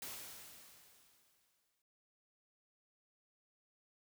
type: noise with exponential decay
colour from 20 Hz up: white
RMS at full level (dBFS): -45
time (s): 0.02-1.82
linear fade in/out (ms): 2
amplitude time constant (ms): 390
effects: none